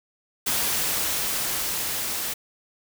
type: noise with level ramp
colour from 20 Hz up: white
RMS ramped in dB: -24 to -29 dBFS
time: 0.46-2.34 s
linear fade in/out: 10 ms
effects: none